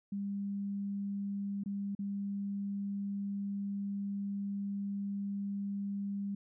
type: tone with dropouts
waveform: sine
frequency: 200 Hz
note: G3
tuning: 35 cents sharp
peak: -34 dBFS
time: 0.12-6.35 s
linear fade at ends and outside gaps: 5 ms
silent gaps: 1.637-1.659 / 1.951-1.99 s
effects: none